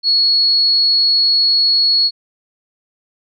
sine tone, 4352 Hz, C#8, 33 cents flat, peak -10 dBFS, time 0.03-2.11 s, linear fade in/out 50 ms, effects none

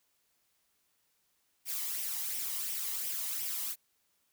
blue noise with flanger, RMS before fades -36 dBFS, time 1.65-3.76 s, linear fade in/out 50 ms, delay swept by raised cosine 0.35 to 1.03 ms, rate 2.8 Hz, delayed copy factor +0.5, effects white hiss -75 dBFS RMS until 4.32 s

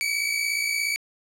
sawtooth tone pair together, 2256 / 2313 Hz, C#7 / D7, +30 / -27 cents, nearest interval unison, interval 43 cents, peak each -23 dBFS, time 0.01-0.96 s, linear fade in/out 0 ms, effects low-pass 12000 Hz 12 dB/octave + 9-bit

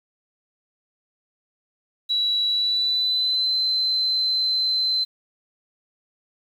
sine tone with pitch glide, 3917 to 4072 Hz, B7 to C8, -15 to -48 cents, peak -19 dBFS, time 2.09-5.05 s, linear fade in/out 20 ms, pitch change +67 cents, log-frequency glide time 2.48-3.56 s, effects 8-bit

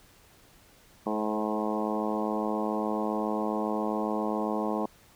harmonic tone with a mistuned harmonic, 107.3 Hz, A2, 43 cents flat, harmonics 2 / 3 / 4 / 5 / 6 / 7 / 8 / 9 / 10, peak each -32 / -34 / -35 / -36 / -37 / -37 / -38 / -39 / -39 dBFS, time 1.06-4.86 s, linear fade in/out 5 ms, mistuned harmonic 5, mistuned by -16 cents, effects pink hiss -58 dBFS RMS until 5.15 s

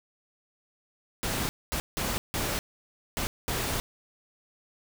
pink noise bursts at uneven times, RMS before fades -30 dBFS, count 6, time 1.23-1.49 / 1.72-1.8 / 1.97-2.18 / 2.34-2.59 / 3.17-3.27 / 3.48-3.8 s, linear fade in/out 0 ms, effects none

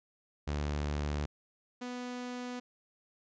sawtooth tone pair in turn, 73.5 / 247.2 Hz, D2 / B3, +2 / +2 cents, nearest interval octave + major sixth, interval 2100 cents, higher second, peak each -28 / -34 dBFS, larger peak first, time 0.47-1.26 / 1.81-2.6 s, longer neither, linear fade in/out 10 ms, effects resampled to 16000 Hz

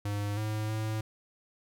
square tone with pitch steps, 102.5 / 107.7 / 109.1 Hz, G#2 / A2 / A2, -22 / -37 / -14 cents, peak -31 dBFS, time 0.05-1.01 s, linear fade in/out 5 ms, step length 320 ms, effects none

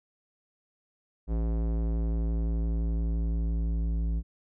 square tone with low-pass filter sweep, 55.9 Hz, A1, 28 cents sharp, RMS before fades -28 dBFS, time 1.27-4.23 s, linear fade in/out 50 ms, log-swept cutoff 560 to 200 Hz, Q 0.71, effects none

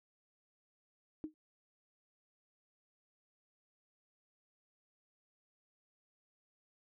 sine tone with exponential decay, 309.6 Hz, D#4, 9 cents flat, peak -34 dBFS, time 1.24-1.34 s, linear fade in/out 0 ms, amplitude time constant 20 ms, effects none

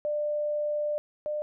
sine tone pair in turn, 595 / 600.2 Hz, D5 / D5, +22 / +38 cents, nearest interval unison, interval 16 cents, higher second, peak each -26 / -28 dBFS, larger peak first, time 0.05-0.98 / 1.26-1.42 s, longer first, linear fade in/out 0 ms, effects none

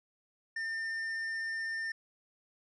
sine tone with tanh clipping, 1804 Hz, A6, 43 cents sharp, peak -35 dBFS, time 0.56-1.92 s, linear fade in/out 5 ms, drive 7 dB, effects resampled to 24000 Hz

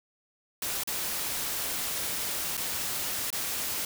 white noise with dropouts, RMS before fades -32 dBFS, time 0.62-3.85 s, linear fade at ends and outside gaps 2 ms, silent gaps 0.836-0.874 / 2.57-2.576 / 3.304-3.327 s, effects none

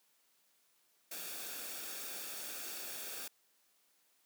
white noise with comb filter, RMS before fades -44 dBFS, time 1.11-3.28 s, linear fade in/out 5 ms, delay 0.99 ms, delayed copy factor -0.5, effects white hiss -73 dBFS RMS until 4.25 s + high-pass 200 Hz 12 dB/octave

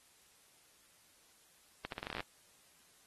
accelerating click train, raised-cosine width 0.3 ms, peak -24 dBFS, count 12, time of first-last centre 1.85-2.205 s, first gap 72 ms, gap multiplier 0.82, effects white hiss -66 dBFS RMS until 3.06 s + AAC 32 kbps

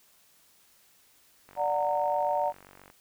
click train, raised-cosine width 0.5 ms, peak -35 dBFS, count 68, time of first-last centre 1.49-2.901 s, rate 47.5 Hz
sine chord, D augmented, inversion none, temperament just, 587.3 / 734.2 / 917.7 Hz, D5 / F#5 / A#5, 0 / -14 / -27 cents, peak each -29 dBFS, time 1.56-2.53 s, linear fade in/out 50 ms
effects white hiss -62 dBFS RMS until 3 s

